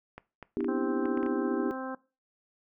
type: clicks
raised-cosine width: 0.5 ms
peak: -27 dBFS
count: 8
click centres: 0.18 / 0.427 / 0.606 / 0.645 / 1.056 / 1.174 / 1.23 / 1.263 s
type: chord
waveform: sine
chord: E minor seventh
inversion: second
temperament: just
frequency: 247.2 / 296.7 / 329.6 / 395.6 Hz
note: B3 / D4 / E4 / G4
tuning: +2 / +18 / 0 / +16 cents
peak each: -33 dBFS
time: 0.57-1.71 s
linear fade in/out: 0 ms
type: harmonic tone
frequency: 261.6 Hz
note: C4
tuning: in tune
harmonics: 1 / 2 / 3 / 4 / 5 / 6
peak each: -37 / -40 / -42 / -43 / -44 / -45 dBFS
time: 0.68-1.95 s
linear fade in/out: 5 ms
effects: noise-tail reverb RT60 0.3 s tail -19 dB re dry